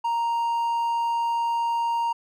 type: tone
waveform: triangle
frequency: 932.3 Hz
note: A#5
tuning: in tune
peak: -20 dBFS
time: 0.04-2.13 s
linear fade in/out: 10 ms
effects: none